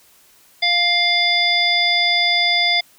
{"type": "harmonic tone", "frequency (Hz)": 700, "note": "F5", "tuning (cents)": 4, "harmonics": [1, 3, 5, 7], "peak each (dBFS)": [-23, -18, -18, -21], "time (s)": [0.62, 2.81], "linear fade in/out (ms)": 10, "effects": ["white hiss -52 dBFS RMS until 2.98 s"]}